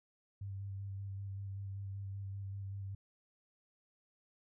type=tone with vibrato; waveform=sine; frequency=98.3 Hz; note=G2; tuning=5 cents sharp; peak=-40 dBFS; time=0.41-2.95 s; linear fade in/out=5 ms; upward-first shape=square; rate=5.2 Hz; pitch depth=16 cents each way; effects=none